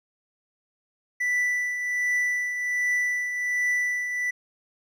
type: tone with tremolo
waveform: triangle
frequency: 1975.5 Hz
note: B6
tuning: in tune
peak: -19 dBFS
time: 1.2-4.31 s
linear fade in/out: 10 ms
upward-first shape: triangle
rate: 1.3 Hz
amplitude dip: 55%
effects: none